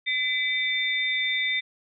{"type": "tone cluster", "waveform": "sine", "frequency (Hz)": [2014, 2305, 3599], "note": ["B6", "D7", "A7"], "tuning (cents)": [33, -33, 38], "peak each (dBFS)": [-26, -29, -28], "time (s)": [0.06, 1.61], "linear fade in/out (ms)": 20, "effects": []}